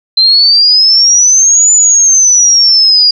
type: exponential two-way sweep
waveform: sine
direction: up then down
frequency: 4078 to 7040 to 4821 Hz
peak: -3 dBFS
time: 0.17-3.11 s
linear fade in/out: 5 ms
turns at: 1.72 s
effects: none